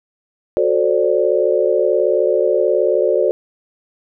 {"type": "chord", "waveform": "sine", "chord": "D dominant seventh", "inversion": "first", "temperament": "just", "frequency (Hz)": [367.1, 440.5, 528.6, 587.3], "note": ["F#4", "A4", "C5", "D5"], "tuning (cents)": [-14, 2, 18, 0], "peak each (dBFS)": -18, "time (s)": [0.57, 3.31], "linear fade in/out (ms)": 0, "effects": []}